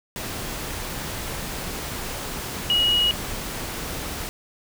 sine tone in noise, 2900 Hz, F#7, 35 cents flat, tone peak -17 dBFS, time 2.7-3.11 s, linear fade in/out 0 ms, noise pink, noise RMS -31 dBFS, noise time 0.16-4.29 s, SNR +11 dB, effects none

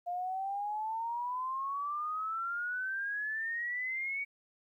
sine exponential sweep, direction up, 698.5 to 2261 Hz, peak -33 dBFS, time 0.06-4.25 s, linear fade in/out 20 ms, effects 12-bit

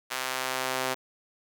sawtooth tone with high-pass filter sweep, 130 Hz, C3, 11 cents flat, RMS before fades -31 dBFS, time 0.1-0.95 s, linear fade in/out 20 ms, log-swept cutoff 1200 to 530 Hz, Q 0.7, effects none

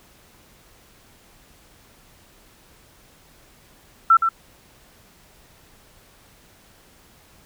sine tone with echo, 1340 Hz, E6, 28 cents sharp, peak -9 dBFS, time 4.1-4.17 s, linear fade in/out 5 ms, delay 120 ms, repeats 1, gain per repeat -7 dB, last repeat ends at 4.29 s, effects pink hiss -53 dBFS RMS until 7.45 s

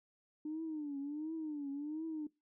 sine tone with vibrato, 300 Hz, D4, 37 cents sharp, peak -37 dBFS, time 0.45-2.27 s, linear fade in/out 5 ms, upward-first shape triangle, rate 1.4 Hz, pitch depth 150 cents each way, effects noise-tail reverb RT60 0.2 s tail -20 dB re dry + tanh soft clip ceiling -33 dBFS

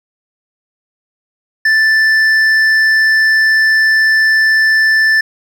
triangle tone with hard clipping, 1762 Hz, A6, 2 cents sharp, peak -9 dBFS, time 1.65-5.21 s, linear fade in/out 5 ms, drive 9 dB, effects none

